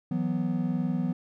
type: chord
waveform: triangle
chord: E suspended second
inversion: none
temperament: equal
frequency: 164.81 / 185 / 246.9 Hz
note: E3 / F#3 / B3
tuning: 0 / 0 / 0 cents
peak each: -28 dBFS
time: 0.11-1.13 s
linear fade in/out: 5 ms
effects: none